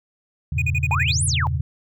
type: chord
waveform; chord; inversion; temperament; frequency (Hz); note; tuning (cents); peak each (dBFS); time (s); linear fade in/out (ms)
sine; E diminished seventh; none; equal; 82.41 / 98 / 116.54 / 138.59; E2 / G2 / Bb2 / Db3; 0 / 0 / 0 / 0; -23 / -29 / -27 / -25; 0.52-1.61; 5
type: tone bursts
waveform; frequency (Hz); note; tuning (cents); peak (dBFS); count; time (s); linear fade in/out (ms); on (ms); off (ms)
triangle; 2469; D#7; -14; -19; 7; 0.58-1.117; 5; 39; 44
type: exponential two-way sweep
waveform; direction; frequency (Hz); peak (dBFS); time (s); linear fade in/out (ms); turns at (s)
sine; up then down; 805 to 11175 to 805; -21; 0.91-1.47; 0; 1.25
effects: none